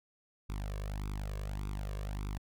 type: tone with flanger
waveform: sawtooth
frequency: 50.3 Hz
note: G1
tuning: 45 cents sharp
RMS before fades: -38 dBFS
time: 0.49-2.38 s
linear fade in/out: 10 ms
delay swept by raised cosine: 0.82 to 1.82 ms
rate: 1.7 Hz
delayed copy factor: +0.9
effects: none